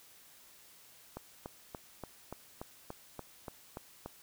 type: click train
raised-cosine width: 1 ms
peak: -27 dBFS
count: 11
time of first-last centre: 1.17-4.06 s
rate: 3.46 Hz
effects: white hiss -59 dBFS RMS until 4.22 s